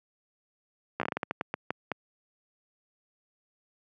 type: slowing click train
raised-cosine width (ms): 0.5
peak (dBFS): -14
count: 13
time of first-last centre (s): 1-1.917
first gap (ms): 14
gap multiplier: 1.28
effects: high-pass 150 Hz 12 dB/octave